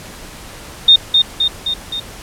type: tone with echo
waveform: sine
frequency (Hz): 3666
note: A#7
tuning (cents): -30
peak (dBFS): -3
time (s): 0.88-0.96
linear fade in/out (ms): 5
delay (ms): 260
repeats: 4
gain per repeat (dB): -4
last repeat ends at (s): 2
effects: pink hiss -34 dBFS RMS until 2.22 s + low-pass 12000 Hz 12 dB/octave